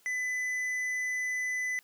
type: tone with tanh clipping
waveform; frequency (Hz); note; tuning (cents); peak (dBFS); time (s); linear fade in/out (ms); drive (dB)
sine; 2003; B6; +24; -31; 0.06-1.79; 0; 8
effects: white hiss -64 dBFS RMS until 1.83 s + high-pass 150 Hz 12 dB/octave